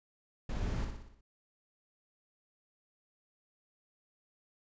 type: noise with echo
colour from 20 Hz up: brown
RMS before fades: -35 dBFS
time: 0.49-0.85 s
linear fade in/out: 5 ms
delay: 60 ms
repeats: 6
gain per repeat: -5 dB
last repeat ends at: 1.21 s
effects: resampled to 16000 Hz